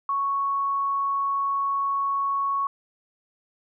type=tone; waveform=sine; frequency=1108.7 Hz; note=C#6; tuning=in tune; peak=-22 dBFS; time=0.09-2.67 s; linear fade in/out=2 ms; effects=none

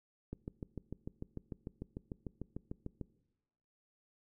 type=click train; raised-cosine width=3 ms; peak=-28 dBFS; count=19; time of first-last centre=0.33-3.013 s; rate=6.71 Hz; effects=noise-tail reverb RT60 1.0 s tail -21 dB re dry

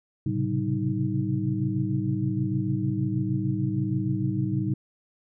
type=tone cluster; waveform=sine; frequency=109.2 / 130.5 / 137 / 191.5 / 313.1 Hz; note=A2 / C3 / C#3 / G3 / D#4; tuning=-13 / -4 / -20 / -40 / +11 cents; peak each=-30 dBFS; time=0.26-4.74 s; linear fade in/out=5 ms; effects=none

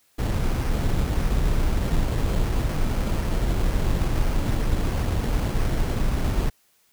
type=noise with sample-and-hold; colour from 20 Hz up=brown; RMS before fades=-22 dBFS; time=0.18-6.5 s; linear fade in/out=10 ms; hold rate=3675 Hz; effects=white hiss -63 dBFS RMS until 6.92 s

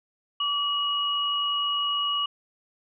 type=tone pair together; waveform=sine; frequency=1152 / 2903 Hz; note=D6 / F#7; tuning=-34 / -34 cents; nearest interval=octave + major third; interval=1600 cents; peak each=-28 / -25 dBFS; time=0.4-2.26 s; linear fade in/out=5 ms; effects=none

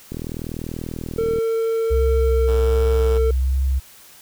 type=click train; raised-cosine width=3 ms; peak=-16 dBFS; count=52; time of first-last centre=0.12-1.386 s; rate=40.3 Hz
type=tone with pitch glide; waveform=triangle; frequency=452.3 to 449.2 Hz; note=A4 to A4; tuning=+48 to +36 cents; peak=-16 dBFS; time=1.18-3.31 s; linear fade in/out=5 ms; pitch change=-12 cents; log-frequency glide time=2.91-3.02 s
type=tone with vibrato; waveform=sine; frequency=65.41 Hz; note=C2; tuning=in tune; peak=-16 dBFS; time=1.9-3.8 s; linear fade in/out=20 ms; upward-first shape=sine; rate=1.3 Hz; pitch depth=35 cents each way
type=tone; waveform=5% pulse; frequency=107.6 Hz; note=A2; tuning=38 cents flat; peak=-21 dBFS; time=2.47-3.19 s; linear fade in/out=20 ms
effects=white hiss -46 dBFS RMS until 4.21 s

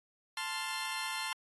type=chord; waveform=15% pulse; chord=F major; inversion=first; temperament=equal; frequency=880 / 1046.5 / 1396.9 Hz; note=A5 / C6 / F6; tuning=0 / 0 / 0 cents; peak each=-33 / -32 / -36 dBFS; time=0.37-1.33 s; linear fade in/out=2 ms; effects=AAC 32 kbps

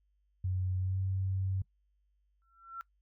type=tone with pitch glide; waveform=sine; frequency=92.5 to 95.21 Hz; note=F#2 to G2; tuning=0 to -50 cents; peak=-30 dBFS; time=0.44-1.62 s; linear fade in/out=5 ms; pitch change=+50 cents; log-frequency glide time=0.78-0.99 s
type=tone with exponential growth; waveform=sine; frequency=1352 Hz; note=E6; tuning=43 cents sharp; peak=-36 dBFS; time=2.42-2.81 s; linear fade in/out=0 ms; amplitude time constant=84 ms
effects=noise-tail reverb RT60 0.1 s tail -20 dB re dry + added 50 Hz sine -70 dBFS peak until 3.01 s

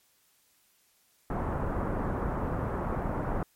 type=low-pass noise; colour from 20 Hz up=pink; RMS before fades=-31 dBFS; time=1.3-3.43 s; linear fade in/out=2 ms; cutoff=1300 Hz; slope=24 dB/octave; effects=white hiss -67 dBFS RMS until 3.55 s + MP3 64 kbps

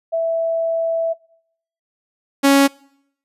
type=tone pair in turn; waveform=sine / sawtooth; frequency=659.3 / 277.2 Hz; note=E5 / C#4; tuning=0 / 0 cents; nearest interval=octave + minor third; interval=1500 cents; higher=first; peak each=-16 / -6 dBFS; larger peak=second; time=0.12-1.14 / 2.43-2.68 s; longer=first; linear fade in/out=20 ms; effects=noise-tail reverb RT60 0.7 s tail -25 dB re dry + resampled to 32000 Hz

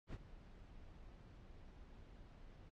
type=noise with ADSR envelope; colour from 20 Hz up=brown; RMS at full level=-45 dBFS; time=0.07-2.7 s; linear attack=63 ms; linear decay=40 ms; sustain=-13 dB; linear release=21 ms; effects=low-pass 5000 Hz 12 dB/octave + AAC 48 kbps

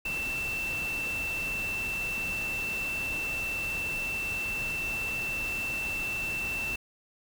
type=tone in noise; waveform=sine; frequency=2673 Hz; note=E7; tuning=23 cents sharp; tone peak=-30 dBFS; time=0.05-6.76 s; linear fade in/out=5 ms; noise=pink; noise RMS=-40 dBFS; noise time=0.05-6.76 s; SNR=+7 dB; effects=none

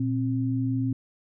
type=tone pair together; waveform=sine; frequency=118.7 / 264.6 Hz; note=A#2 / C4; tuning=+32 / +20 cents; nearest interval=octave + major second; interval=1388 cents; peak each=-26 dBFS; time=0-0.93 s; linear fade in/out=5 ms; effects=none

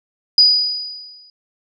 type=tone with exponential decay; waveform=sine; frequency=4931 Hz; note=D#8; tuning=16 cents flat; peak=-5 dBFS; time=0.38-1.3 s; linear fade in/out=2 ms; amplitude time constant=200 ms; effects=none

